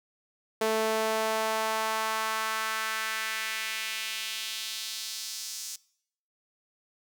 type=tone with high-pass filter sweep; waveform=sawtooth; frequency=220 Hz; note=A3; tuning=in tune; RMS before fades=-31 dBFS; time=0.61-5.76 s; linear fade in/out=5 ms; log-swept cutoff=460 to 6100 Hz; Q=1.7; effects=noise-tail reverb RT60 0.7 s tail -23 dB re dry